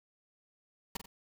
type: noise with echo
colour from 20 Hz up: pink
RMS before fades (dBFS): -37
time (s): 0.95-0.97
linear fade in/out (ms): 5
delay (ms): 45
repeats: 2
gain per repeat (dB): -8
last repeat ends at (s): 1.06
effects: none